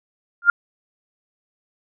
sine tone with exponential growth, 1400 Hz, F6, 4 cents sharp, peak -4 dBFS, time 0.42-0.5 s, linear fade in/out 2 ms, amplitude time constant 16 ms, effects none

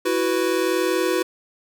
square chord, E suspended second, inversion none, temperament equal, 329.6 / 370 / 493.9 Hz, E4 / F#4 / B4, 0 / 0 / 0 cents, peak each -25 / -23 / -25 dBFS, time 0.05-1.23 s, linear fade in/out 10 ms, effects none

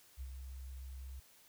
sine tone with ADSR envelope, 65.41 Hz, C2, in tune, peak -39 dBFS, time 0.17-1.2 s, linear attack 41 ms, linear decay 60 ms, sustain -5 dB, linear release 8 ms, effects tanh soft clip ceiling -35 dBFS + white hiss -64 dBFS RMS until 1.48 s

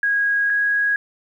sine tone pair in turn, 1645 / 1654 Hz, G#6 / G#6, -17 / -8 cents, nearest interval unison, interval 9 cents, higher second, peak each -16 dBFS, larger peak neither, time 0.03-0.5 / 0.5-0.96 s, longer first, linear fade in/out 2 ms, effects 9-bit

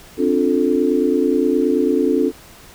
sine chord, D minor seventh, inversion third, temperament just, 264.3 / 293.7 / 352.4 / 440.5 Hz, C4 / D4 / F4 / A4, +18 / 0 / +16 / +2 cents, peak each -19 / -19 / -20 / -19 dBFS, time 0.17-2.32 s, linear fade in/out 50 ms, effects pink hiss -43 dBFS RMS until 2.74 s

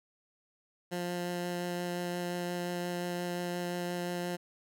15% pulse tone with vibrato, 176.2 Hz, F3, 16 cents sharp, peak -27 dBFS, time 0.91-4.37 s, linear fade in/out 20 ms, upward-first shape sine, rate 5.7 Hz, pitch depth 8 cents each way, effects none

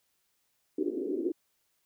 white band-pass noise, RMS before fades -32 dBFS, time 0.78-1.32 s, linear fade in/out 5 ms, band 290 to 390 Hz, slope 48 dB/octave, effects white hiss -75 dBFS RMS until 1.85 s

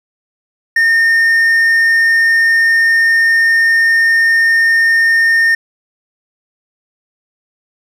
triangle tone, 1825 Hz, A#6, 37 cents flat, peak -6 dBFS, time 0.76-5.55 s, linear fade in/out 5 ms, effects none

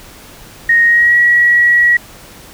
sine tone with pitch glide, 1864.7 to 1920.4 Hz, A#6 to B6, 0 to -49 cents, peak -6 dBFS, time 0.69-1.97 s, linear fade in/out 5 ms, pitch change +51 cents, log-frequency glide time 0.84-1.17 s, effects pink hiss -37 dBFS RMS until 2.53 s

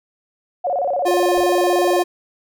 sine tone with vibrato, 634 Hz, D#5, 32 cents sharp, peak -17 dBFS, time 0.64-2.03 s, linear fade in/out 10 ms, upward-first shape square, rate 17 Hz, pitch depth 220 cents each way
square tone, 353.4 Hz, F4, 21 cents sharp, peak -17 dBFS, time 1.05-2.04 s, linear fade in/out 20 ms
brown noise with exponential decay, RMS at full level -29 dBFS, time 1.37-1.54 s, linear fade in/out 2 ms, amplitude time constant 36 ms
effects none

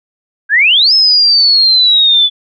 sine exponential two-way sweep, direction up then down, 1568 to 5240 to 3448 Hz, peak -5 dBFS, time 0.49-2.3 s, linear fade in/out 50 ms, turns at 0.93 s, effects none

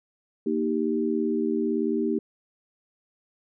sine chord, Eb major, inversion second, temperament equal, 233.1 / 311.1 / 392 Hz, Bb3 / Eb4 / G4, 0 / 0 / 0 cents, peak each -27 dBFS, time 0.46-2.19 s, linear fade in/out 5 ms, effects none

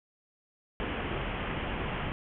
pink low-pass noise, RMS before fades -34 dBFS, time 0.8-2.12 s, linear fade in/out 0 ms, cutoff 3200 Hz, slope 96 dB/octave, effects none

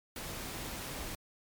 pink noise, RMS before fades -41 dBFS, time 0.16-1.15 s, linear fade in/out 2 ms, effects MP3 96 kbps

